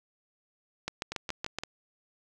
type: two click trains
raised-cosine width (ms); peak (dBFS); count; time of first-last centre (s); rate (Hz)
0.2; -18 / -15; 4 / 6; 1.12-1.635 / 0.88-1.586; 5.82 / 7.08
effects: none